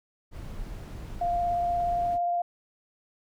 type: noise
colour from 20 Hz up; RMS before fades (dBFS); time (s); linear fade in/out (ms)
brown; -38; 0.31-2.19; 50
type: tone with vibrato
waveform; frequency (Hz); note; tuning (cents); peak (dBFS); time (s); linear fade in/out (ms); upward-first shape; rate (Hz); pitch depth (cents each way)
sine; 698.5; F5; 0; -24; 1.21-2.42; 5; sine; 17; 12
effects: none